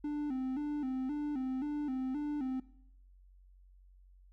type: tone with vibrato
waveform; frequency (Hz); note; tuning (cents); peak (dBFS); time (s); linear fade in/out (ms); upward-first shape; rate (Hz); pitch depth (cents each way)
triangle; 277.2; C#4; 0; -31; 0.04-2.6; 5; square; 1.9; 110
effects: noise-tail reverb RT60 0.7 s tail -18 dB re dry + added 46 Hz sine -57 dBFS peak until 4.32 s